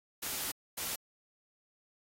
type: noise bursts at uneven times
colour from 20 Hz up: white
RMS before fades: -37 dBFS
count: 2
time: 0.22-0.52 / 0.77-0.96 s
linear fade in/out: 10 ms
effects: AAC 48 kbps